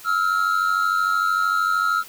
triangle tone pair together, 1302 / 1395.2 Hz, E6 / F6, -22 / -2 cents, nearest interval minor second, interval 120 cents, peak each -19 dBFS, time 0.04-2.04 s, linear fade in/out 50 ms, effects white hiss -43 dBFS RMS until 2.08 s

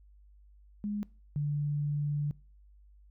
sine tone pair in turn, 206.9 / 146.3 Hz, G#3 / D3, -6 / -6 cents, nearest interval tritone, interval 600 cents, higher first, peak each -31 / -28 dBFS, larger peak second, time 0.84-1.03 / 1.36-2.31 s, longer second, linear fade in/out 0 ms, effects noise-tail reverb RT60 0.4 s tail -23 dB re dry + added 50 Hz sine -55 dBFS peak until 3.1 s

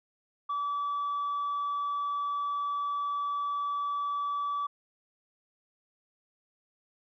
sine tone, 1151 Hz, D6, 35 cents flat, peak -27 dBFS, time 0.49-4.67 s, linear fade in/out 10 ms, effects tanh soft clip ceiling -27 dBFS

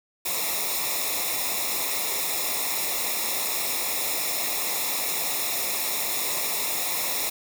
white noise with comb filter, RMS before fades -27 dBFS, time 0.25-7.3 s, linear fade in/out 10 ms, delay 0.65 ms, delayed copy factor -0.85, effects none

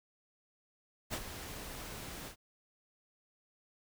pink noise with ADSR envelope, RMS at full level -36 dBFS, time 1.1-2.36 s, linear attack 35 ms, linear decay 58 ms, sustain -9 dB, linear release 89 ms, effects none

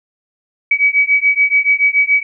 sine beating tone pair, 2271 / 2278 Hz, C#7 / C#7, +41 / +47 cents, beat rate 7 Hz, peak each -13 dBFS, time 0.71-2.23 s, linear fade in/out 5 ms, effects none

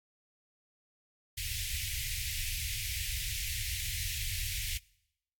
pink band-stop noise, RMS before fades -36 dBFS, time 1.37-4.78 s, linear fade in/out 10 ms, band 110 to 2000 Hz, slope 48 dB/octave, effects noise-tail reverb RT60 0.8 s tail -23 dB re dry + AAC 64 kbps

